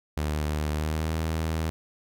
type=tone with pitch glide; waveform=sawtooth; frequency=75.6 to 80.1 Hz; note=D#2 to E2; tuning=-49 to -49 cents; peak=-22 dBFS; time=0.17-1.7 s; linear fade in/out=0 ms; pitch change=+100 cents; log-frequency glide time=0.71-1.13 s; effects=none